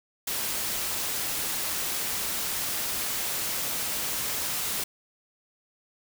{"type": "noise", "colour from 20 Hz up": "white", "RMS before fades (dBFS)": -30, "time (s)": [0.27, 4.84], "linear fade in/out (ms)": 5, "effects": []}